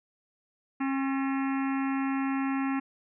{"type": "harmonic tone with a mistuned harmonic", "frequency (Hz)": 270, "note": "C#4", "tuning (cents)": -45, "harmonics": [1, 3, 4, 5, 6, 7, 8, 9, 10], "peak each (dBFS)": [-27, -37, -39, -41, -43, -44, -45, -46, -47], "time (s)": [0.8, 2.8], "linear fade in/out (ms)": 10, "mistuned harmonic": 6, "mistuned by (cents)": 100, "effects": []}